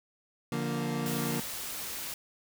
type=chord; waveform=30% pulse; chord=Bb major; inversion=first; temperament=equal with one note detuned; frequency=145.15 / 174.61 / 233.1 Hz; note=D3 / F3 / Bb3; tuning=-20 / 0 / 0 cents; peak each=-32 / -34 / -31 dBFS; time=0.52-1.4 s; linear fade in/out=2 ms
type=noise; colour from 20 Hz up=white; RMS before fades=-38 dBFS; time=1.06-2.14 s; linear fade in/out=2 ms
effects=none